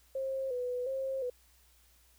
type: tone with vibrato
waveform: sine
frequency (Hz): 514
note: C5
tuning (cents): -31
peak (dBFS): -32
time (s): 0.15-1.3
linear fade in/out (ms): 5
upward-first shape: square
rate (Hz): 1.4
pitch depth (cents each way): 64
effects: added 60 Hz sine -65 dBFS peak until 2.18 s + white hiss -66 dBFS RMS until 2.18 s